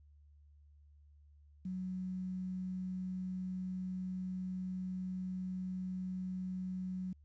sine tone with quantisation, 185 Hz, F#3, in tune, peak -37 dBFS, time 1.65-7.13 s, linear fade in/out 5 ms, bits 11, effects added 73 Hz sine -59 dBFS peak until 7.24 s + resampled to 16000 Hz

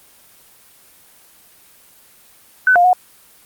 sine tone with pitch steps, 1507 / 705 / 730 Hz, F#6 / F5 / F#5, +31 / +16 / -24 cents, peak -8 dBFS, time 2.67-2.931 s, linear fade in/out 2 ms, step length 87 ms, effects white hiss -48 dBFS RMS until 3.45 s + Opus 24 kbps

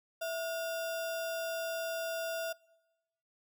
sine tone with sample-and-hold, 659.3 Hz, E5, in tune, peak -33 dBFS, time 0.21-2.53 s, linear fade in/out 10 ms, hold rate 2100 Hz, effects noise-tail reverb RT60 1.0 s tail -24 dB re dry

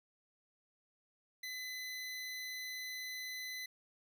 25% pulse tone, 2016 Hz, B6, 35 cents sharp, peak -38 dBFS, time 1.43-3.66 s, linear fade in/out 5 ms, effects none

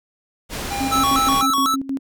pink low-pass noise, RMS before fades -28 dBFS, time 0.49-1.44 s, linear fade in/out 50 ms, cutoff 12000 Hz, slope 12 dB/octave
square tone, 801 Hz, G5, 37 cents sharp, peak -25 dBFS, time 0.7-1.47 s, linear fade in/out 20 ms
sine tone with tremolo, 270.3 Hz, C#4, 44 cents flat, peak -20 dBFS, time 0.8-1.99 s, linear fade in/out 10 ms, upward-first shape square, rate 6.4 Hz, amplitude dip 75%
square tone with vibrato, 1210 Hz, D#6, 49 cents flat, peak -17 dBFS, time 0.91-1.76 s, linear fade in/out 20 ms, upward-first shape square, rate 4 Hz, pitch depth 140 cents each way
effects none

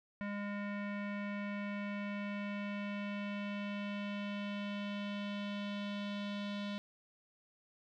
square tone with low-pass filter sweep, 203.6 Hz, G#3, 34 cents flat, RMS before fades -40 dBFS, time 0.21-6.78 s, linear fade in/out 0 ms, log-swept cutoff 2000 to 3600 Hz, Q 2.8, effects none

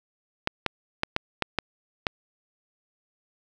clicks, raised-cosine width 0.3 ms, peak -7 dBFS, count 7, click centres 0.474 / 0.663 / 1.034 / 1.164 / 1.423 / 1.587 / 2.068 s, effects none

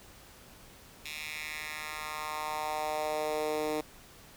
10% pulse tone with high-pass filter sweep, 153.1 Hz, D#3, 28 cents flat, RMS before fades -35 dBFS, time 1.05-3.81 s, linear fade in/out 5 ms, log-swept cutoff 2800 to 350 Hz, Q 2.3, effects pink hiss -54 dBFS RMS until 4.36 s

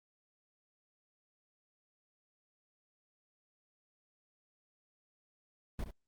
brown noise with echo, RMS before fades -36 dBFS, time 5.79-5.84 s, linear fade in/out 2 ms, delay 68 ms, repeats 1, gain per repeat -9 dB, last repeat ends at 5.908 s, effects Opus 24 kbps

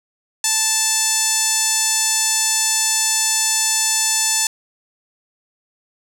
sawtooth tone with band-pass filter, 880 Hz, A5, in tune, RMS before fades -18 dBFS, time 0.44-4.47 s, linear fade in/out 2 ms, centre 7400 Hz, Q 2.2, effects none

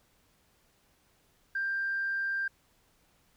sine tone, 1585 Hz, G6, 19 cents sharp, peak -28 dBFS, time 1.55-2.48 s, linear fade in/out 5 ms, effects tanh soft clip ceiling -24 dBFS + pink hiss -68 dBFS RMS until 3.36 s

